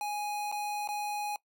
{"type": "tone with dropouts", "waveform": "square", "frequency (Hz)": 830.6, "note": "G#5", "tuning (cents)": 0, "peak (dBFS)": -33, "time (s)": [0.01, 1.36], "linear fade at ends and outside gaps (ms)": 1, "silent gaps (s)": [[0.516, 0.524], [0.875, 0.888]], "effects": ["noise-tail reverb RT60 0.1 s tail -21 dB re dry"]}